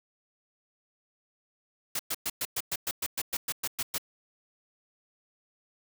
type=noise bursts; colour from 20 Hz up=white; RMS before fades=-31 dBFS; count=14; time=1.95-3.982 s; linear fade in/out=5 ms; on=43 ms; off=110 ms; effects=none